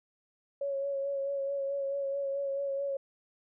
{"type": "tone with vibrato", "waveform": "sine", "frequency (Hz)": 554.4, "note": "C#5", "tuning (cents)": 0, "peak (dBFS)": -30, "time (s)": [0.61, 2.97], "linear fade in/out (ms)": 5, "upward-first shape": "sine", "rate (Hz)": 4.6, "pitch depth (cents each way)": 24, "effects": []}